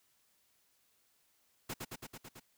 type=noise with echo; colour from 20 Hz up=pink; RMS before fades=-40 dBFS; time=1.69-1.74 s; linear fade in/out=10 ms; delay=110 ms; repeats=6; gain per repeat=-2 dB; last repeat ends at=2.4 s; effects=white hiss -73 dBFS RMS until 2.57 s